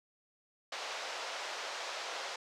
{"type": "band-pass noise", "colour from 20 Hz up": "pink", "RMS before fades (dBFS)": -41, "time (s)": [0.72, 2.36], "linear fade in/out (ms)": 5, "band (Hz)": [540, 6100], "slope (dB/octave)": 24, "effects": []}